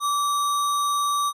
sine tone with sample-and-hold, 1159 Hz, D6, 23 cents flat, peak -20 dBFS, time 0-1.33 s, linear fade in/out 50 ms, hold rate 4900 Hz, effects resampled to 32000 Hz

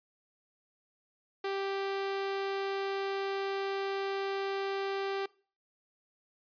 sawtooth tone, 392 Hz, G4, in tune, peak -28 dBFS, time 1.44-5.26 s, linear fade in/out 5 ms, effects noise-tail reverb RT60 0.4 s tail -22 dB re dry + resampled to 11025 Hz

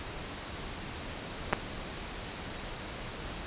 clicks, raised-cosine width 0.5 ms, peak -13 / -9 dBFS, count 2, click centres 1.527 / 1.532 s, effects pink hiss -40 dBFS RMS until 3.46 s + resampled to 8000 Hz

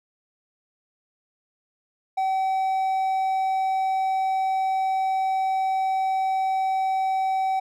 triangle tone, 764 Hz, G5, 45 cents flat, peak -19 dBFS, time 2.17-7.6 s, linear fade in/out 10 ms, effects none

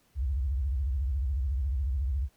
sine tone with vibrato, 66.9 Hz, C2, 39 cents sharp, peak -26 dBFS, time 0.15-2.29 s, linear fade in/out 50 ms, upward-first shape sine, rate 14 Hz, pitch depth 230 cents each way, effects pink hiss -67 dBFS RMS until 2.36 s

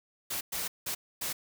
white noise bursts at uneven times, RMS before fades -34 dBFS, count 4, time 0.3-0.41 / 0.52-0.68 / 0.86-0.95 / 1.21-1.33 s, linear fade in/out 10 ms, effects none

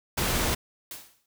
pink noise, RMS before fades -26 dBFS, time 0.17-0.55 s, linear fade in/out 10 ms
white noise with exponential decay, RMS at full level -36 dBFS, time 0.91-1.26 s, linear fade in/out 2 ms, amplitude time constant 74 ms
effects none

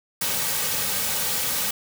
white noise with comb filter, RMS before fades -25 dBFS, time 0.21-1.71 s, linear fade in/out 5 ms, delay 2.9 ms, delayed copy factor -0.6, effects none

